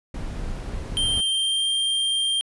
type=noise; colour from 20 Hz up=brown; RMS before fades=-30 dBFS; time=0.14-1.21 s; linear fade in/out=5 ms
type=tone with pitch glide; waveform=square; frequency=3155 to 3182 Hz; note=G7 to G7; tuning=+10 to +25 cents; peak=-21 dBFS; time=0.97-2.41 s; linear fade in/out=0 ms; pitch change=+15 cents; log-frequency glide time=1.29-1.69 s
effects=resampled to 24000 Hz